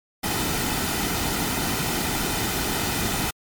pink noise with comb filter, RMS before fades -25 dBFS, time 0.23-3.31 s, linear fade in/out 10 ms, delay 1.8 ms, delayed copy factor -0.5, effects MP3 96 kbps

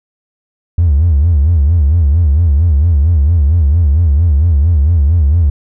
triangle tone with vibrato, 77.78 Hz, D#2, in tune, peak -3 dBFS, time 0.78-5.5 s, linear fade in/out 5 ms, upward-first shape sine, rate 4.4 Hz, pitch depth 210 cents each way, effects tanh soft clip ceiling -3 dBFS

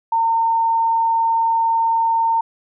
sine tone, 911 Hz, A#5, 40 cents flat, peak -14 dBFS, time 0.12-2.41 s, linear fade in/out 5 ms, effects none

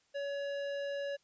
triangle tone with hard clipping, 564 Hz, C#5, 30 cents sharp, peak -37 dBFS, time 0.14-1.17 s, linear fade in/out 20 ms, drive 17 dB, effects white hiss -72 dBFS RMS until 1.23 s + resampled to 16000 Hz

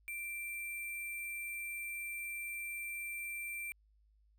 sine tone with sample-and-hold, 2354 Hz, D7, 3 cents sharp, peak -39 dBFS, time 0.08-3.72 s, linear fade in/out 0 ms, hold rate 11025 Hz, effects added 52 Hz sine -66 dBFS peak until 4.38 s

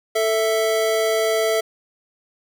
square tone pair together, 441.8 / 659.3 Hz, A4 / E5, +7 / 0 cents, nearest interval perfect fifth, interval 693 cents, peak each -21 dBFS, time 0.15-1.61 s, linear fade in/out 10 ms, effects none

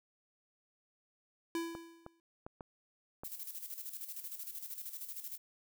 square tone with exponential decay, 333.6 Hz, E4, 21 cents sharp, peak -33 dBFS, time 1.55-2.2 s, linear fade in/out 1 ms, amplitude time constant 140 ms
clicks, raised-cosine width 1 ms, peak -31 dBFS, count 5, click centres 1.751 / 2.064 / 2.465 / 2.608 / 3.235 s
violet noise with tremolo, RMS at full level -43 dBFS, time 3.24-5.38 s, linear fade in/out 10 ms, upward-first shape square, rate 13 Hz, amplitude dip 60%
effects none

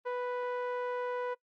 sawtooth tone with low-pass filter, 493.9 Hz, B4, in tune, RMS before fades -35 dBFS, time 0.05-1.35 s, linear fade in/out 20 ms, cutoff 1400 Hz, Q 0.92, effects noise-tail reverb RT60 0.1 s tail -22 dB re dry + Opus 32 kbps

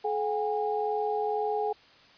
sine tone cluster, 428.1 / 732 / 814 Hz, A4 / F#5 / G#5, -47 / -19 / -35 cents, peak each -29 / -35 / -30 dBFS, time 0.04-1.73 s, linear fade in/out 10 ms, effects white hiss -56 dBFS RMS until 2.17 s + resampled to 11025 Hz

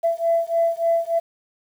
sine beating tone pair, 668 / 671.4 Hz, E5 / E5, +23 / +32 cents, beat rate 3.4 Hz, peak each -20 dBFS, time 0.03-1.2 s, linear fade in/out 20 ms, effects tanh soft clip ceiling -10 dBFS + 8-bit

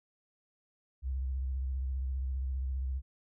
sine tone with vibrato, 65.6 Hz, C2, 5 cents sharp, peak -31 dBFS, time 1.02-3.02 s, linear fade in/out 50 ms, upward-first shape square, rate 15 Hz, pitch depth 54 cents each way, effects none

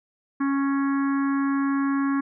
harmonic tone with a mistuned harmonic, 275.9 Hz, C#4, 8 cents flat, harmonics 1 / 3 / 4 / 5 / 6 / 7 / 8, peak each -21 / -41 / -31 / -38 / -36 / -45 / -48 dBFS, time 0.4-2.21 s, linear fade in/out 10 ms, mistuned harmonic 6, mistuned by +18 cents, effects none

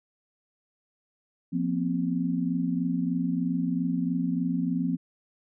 sine chord, F suspended fourth, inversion none, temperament equal with one note detuned, 174.61 / 238.5 / 261.6 Hz, F3 / Bb3 / C4, 0 / +40 / 0 cents, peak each -28 / -31 / -28 dBFS, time 1.52-4.97 s, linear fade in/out 20 ms, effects none

